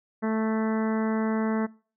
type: harmonic tone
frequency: 220 Hz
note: A3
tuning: in tune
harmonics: 1 / 2 / 3 / 4 / 5 / 6 / 7 / 8 / 9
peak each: -25 / -31 / -35 / -37 / -39 / -41 / -42 / -43 / -44 dBFS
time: 0.22-1.67 s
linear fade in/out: 20 ms
effects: noise-tail reverb RT60 0.4 s tail -23 dB re dry